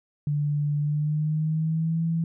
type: tone with pitch glide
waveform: sine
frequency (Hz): 146.83 to 164.81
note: D3 to E3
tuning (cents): 0 to 0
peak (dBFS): -22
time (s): 0.27-2.24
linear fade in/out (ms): 2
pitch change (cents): +200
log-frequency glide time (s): 0.79-2.03
effects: none